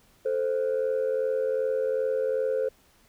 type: tone pair together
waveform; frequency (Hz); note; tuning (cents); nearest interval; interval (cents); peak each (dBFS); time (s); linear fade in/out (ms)
sine; 440 / 522.6; A4 / C5; 0 / -2; minor third; 298; -26 / -24; 0.25-2.69; 10
effects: tanh soft clip ceiling -20 dBFS + pink hiss -61 dBFS RMS until 3.08 s